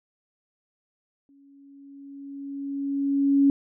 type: tone with exponential growth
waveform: sine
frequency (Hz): 278.6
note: C#4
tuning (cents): +9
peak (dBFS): -14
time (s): 1.29-3.5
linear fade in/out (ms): 1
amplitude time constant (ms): 480
effects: none